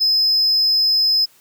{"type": "tone", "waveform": "triangle", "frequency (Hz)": 5100, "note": "D#8", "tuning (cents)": 42, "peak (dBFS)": -12, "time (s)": [0, 1.26], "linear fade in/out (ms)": 20, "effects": ["white hiss -53 dBFS RMS until 1.4 s", "high-pass 100 Hz 12 dB/octave"]}